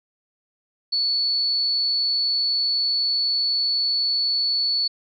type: tone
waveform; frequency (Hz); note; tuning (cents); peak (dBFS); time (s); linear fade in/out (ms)
sine; 4436; C#8; 0; -19; 0.92-4.88; 10
effects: none